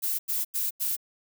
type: noise bursts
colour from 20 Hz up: violet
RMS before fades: -28 dBFS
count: 4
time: 0.02-0.967 s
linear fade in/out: 20 ms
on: 170 ms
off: 89 ms
effects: none